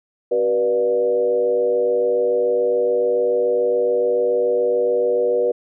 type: tone with frequency modulation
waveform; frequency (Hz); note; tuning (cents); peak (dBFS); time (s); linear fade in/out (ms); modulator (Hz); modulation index
sine; 484.4; B4; -34; -15; 0.31-5.52; 10; 107; 0.84
effects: none